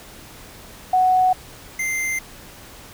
sine / square tone pair in turn, 741 / 2086 Hz, F#5 / C7, +2 / -6 cents, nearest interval octave + tritone, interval 1792 cents, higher second, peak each -13 / -22 dBFS, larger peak first, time 0.93-1.33 / 1.79-2.19 s, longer neither, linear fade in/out 5 ms, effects pink hiss -42 dBFS RMS until 2.93 s

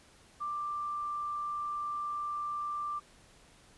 sine tone, 1181 Hz, D6, 9 cents sharp, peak -33 dBFS, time 0.4-3 s, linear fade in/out 20 ms, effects pink hiss -60 dBFS RMS until 3.77 s + resampled to 24000 Hz

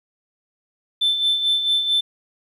sine tone with tremolo, 3535 Hz, A7, 7 cents sharp, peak -13 dBFS, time 1.01-2.01 s, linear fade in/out 10 ms, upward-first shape sine, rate 4.5 Hz, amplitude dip 60%, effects tanh soft clip ceiling -13 dBFS + 9-bit

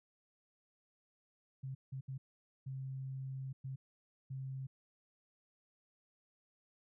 sine tone bursts at uneven times, 133.1 Hz, C3, 30 cents sharp, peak -40 dBFS, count 6, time 1.63-1.75 / 1.92-2.01 / 2.08-2.18 / 2.66-3.53 / 3.64-3.76 / 4.3-4.67 s, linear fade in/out 10 ms, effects none

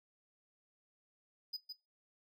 triangle tone with echo, 4981 Hz, D#8, 1 cent sharp, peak -36 dBFS, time 1.53-1.57 s, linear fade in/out 10 ms, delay 160 ms, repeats 1, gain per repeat -5 dB, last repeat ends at 1.73 s, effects noise-tail reverb RT60 0.2 s tail -19 dB re dry

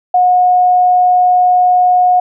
sine tone, 725 Hz, F#5, 35 cents flat, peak -6 dBFS, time 0.14-2.2 s, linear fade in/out 5 ms, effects none

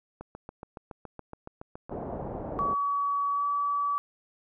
click train, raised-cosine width 1 ms, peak -26 dBFS, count 13, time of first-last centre 0.21-1.895 s, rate 7.12 Hz
white low-pass noise, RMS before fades -36 dBFS, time 1.9-2.75 s, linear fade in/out 20 ms, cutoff 740 Hz, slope 24 dB/octave
sine tone with pitch glide, 1135 to 1146.9 Hz, C#6 to D6, +41 to -41 cents, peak -25 dBFS, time 2.59-3.98 s, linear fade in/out 0 ms, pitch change +18 cents, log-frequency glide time 3.32-3.44 s
effects none

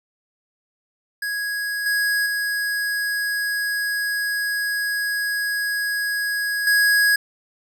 square tone with level steps, 1660 Hz, G#6, 1 cent flat, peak -24 / -19 / -22 / -15 dBFS, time 1.22-7.16 s, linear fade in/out 5 ms, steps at 1.86 / 2.26 / 6.67 s, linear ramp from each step 2 ms, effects none

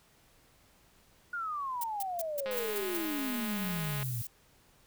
sine exponential sweep, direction down, 1451 to 113.4 Hz, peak -33 dBFS, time 1.33-4.22 s, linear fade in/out 5 ms
violet noise bursts, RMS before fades -36 dBFS, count 7, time 1.81-2.973 s, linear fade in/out 5 ms, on 29 ms, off 160 ms
click train, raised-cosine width 0.3 ms, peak -25 dBFS, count 329, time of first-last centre 2.46-4.029 s, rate 209 Hz
violet noise, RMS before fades -41 dBFS, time 2.51-4.27 s, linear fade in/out 2 ms
effects pink hiss -64 dBFS RMS until 4.86 s

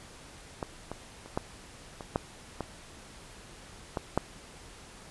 clicks, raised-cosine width 1 ms, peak -18 / -22 / -30 / -14 / -25 / -12 / -18 / -16 / -10 dBFS, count 9, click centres 0.628 / 0.916 / 1.26 / 1.375 / 2.008 / 2.159 / 2.607 / 3.972 / 4.176 s, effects pink hiss -50 dBFS RMS until 5.1 s + resampled to 24000 Hz

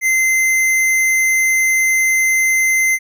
sine tone with hard clipping, 2071 Hz, C7, 18 cents flat, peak -13 dBFS, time 0.01-2.99 s, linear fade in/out 50 ms, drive 17 dB, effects none

